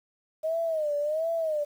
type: tone with vibrato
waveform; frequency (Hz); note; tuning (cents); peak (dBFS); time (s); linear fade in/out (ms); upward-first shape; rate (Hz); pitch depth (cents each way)
sine; 622.3; D#5; 0; -25; 0.43-1.65; 20; sine; 1.4; 120
effects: 9-bit